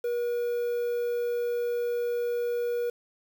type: tone with quantisation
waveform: triangle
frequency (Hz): 480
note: B4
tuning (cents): -49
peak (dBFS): -24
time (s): 0.04-2.9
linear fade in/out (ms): 5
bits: 8
effects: none